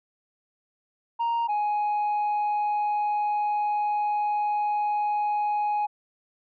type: tone pair in turn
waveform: sine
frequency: 932.3 / 834.4 Hz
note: A#5 / G#5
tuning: 0 / +8 cents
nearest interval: major second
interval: 192 cents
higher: first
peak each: -20 dBFS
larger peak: neither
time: 1.19-1.48 / 1.48-5.87 s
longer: second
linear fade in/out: 20 ms
effects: tanh soft clip ceiling -22 dBFS